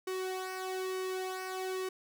sawtooth tone with flanger, 374.2 Hz, F#4, 20 cents sharp, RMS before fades -37 dBFS, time 0.07-1.89 s, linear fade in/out 5 ms, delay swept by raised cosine 1.2 to 2.4 ms, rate 1.1 Hz, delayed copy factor -0.65, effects none

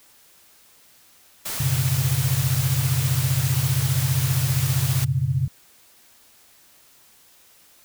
white noise, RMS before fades -29 dBFS, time 1.45-5.05 s, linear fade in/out 10 ms
sine chord, F# suspended fourth, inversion none, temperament equal, 92.5 / 123.47 / 138.59 Hz, F#2 / B2 / C#3, 0 / 0 / 0 cents, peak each -28 / -23 / -22 dBFS, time 1.6-5.48 s, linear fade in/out 5 ms
effects white hiss -54 dBFS RMS until 7.84 s

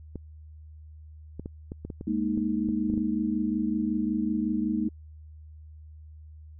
clicks, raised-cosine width 3 ms, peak -23 dBFS, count 12, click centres 0.157 / 1.396 / 1.459 / 1.719 / 1.85 / 1.902 / 2.011 / 2.376 / 2.689 / 2.9 / 2.938 / 2.977 s
sine chord, Ab suspended second, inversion none, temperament equal, 207.7 / 233.1 / 311.1 Hz, Ab3 / Bb3 / Eb4, 0 / 0 / 0 cents, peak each -29 dBFS, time 2.07-4.89 s, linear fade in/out 5 ms
effects added 77 Hz sine -44 dBFS peak until 6.59 s

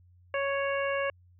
harmonic tone, 555 Hz, C#5, 2 cents sharp, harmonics 1 / 2 / 3 / 4 / 5, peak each -29 / -35 / -35 / -38 / -39 dBFS, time 0.34-1.1 s, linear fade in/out 2 ms, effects added 89 Hz sine -56 dBFS peak until 1.39 s

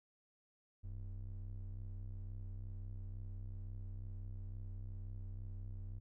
triangle ring-modulated tone, 64 Hz, C2, 38 cents flat, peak -38 dBFS, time 0.83-6 s, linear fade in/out 20 ms, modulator 31.1 Hz, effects none

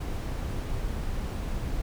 brown noise, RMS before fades -31 dBFS, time 0-1.82 s, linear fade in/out 10 ms, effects none

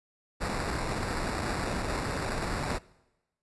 pink noise with sample-and-hold, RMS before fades -32 dBFS, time 0.4-2.79 s, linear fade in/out 20 ms, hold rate 3150 Hz, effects noise-tail reverb RT60 1.0 s tail -22 dB re dry + resampled to 24000 Hz

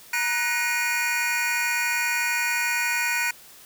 square tone cluster, 947 / 1481 / 1880 / 2173 / 2438 Hz, A#5 / F#6 / A#6 / C#7 / D#7, +27 / +1 / +14 / -35 / -36 cents, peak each -33 / -29 / -30 / -33 / -27 dBFS, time 0.13-3.31 s, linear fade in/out 5 ms, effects white hiss -48 dBFS RMS until 3.65 s

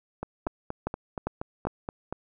two click trains, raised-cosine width 1 ms, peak -14 / -18 dBFS, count 4 / 9, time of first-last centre 0.47-1.67 / 0.23-2.126 s, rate 2.5 / 4.22 Hz, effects none

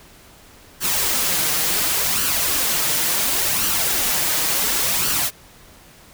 white noise with flanger, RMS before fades -20 dBFS, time 0.8-5.31 s, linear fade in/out 50 ms, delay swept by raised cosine 0.67 to 6.57 ms, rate 0.7 Hz, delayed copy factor +0.5, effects pink hiss -47 dBFS RMS until 6.13 s

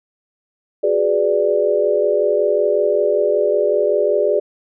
sine chord, G# half-diminished seventh, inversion third, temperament equal with one note detuned, 370 / 415.3 / 495.9 / 587.3 Hz, F#4 / G#4 / B4 / D5, 0 / 0 / +7 / 0 cents, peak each -22 / -17 / -23 / -17 dBFS, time 0.83-4.4 s, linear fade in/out 10 ms, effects none

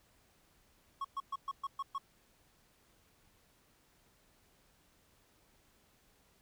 triangle tone bursts, 1100 Hz, C#6, 14 cents flat, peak -33 dBFS, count 7, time 1.01-1.982 s, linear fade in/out 5 ms, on 36 ms, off 120 ms, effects pink hiss -69 dBFS RMS until 6.41 s

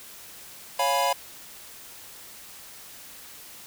square chord, C# dominant seventh, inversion none, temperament equal with one note detuned, 554.4 / 702.1 / 830.6 / 987.8 Hz, C#5 / E#5 / G#5 / B5, 0 / +9 / 0 / 0 cents, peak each -29 / -28 / -30 / -26 dBFS, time 0.79-1.13 s, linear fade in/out 5 ms, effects white hiss -45 dBFS RMS until 3.66 s

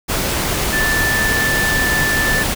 sine tone in noise, 1760 Hz, A6, in tune, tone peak -16 dBFS, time 0.72-2.44 s, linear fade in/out 20 ms, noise pink, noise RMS -19 dBFS, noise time 0.08-2.55 s, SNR 0 dB, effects none

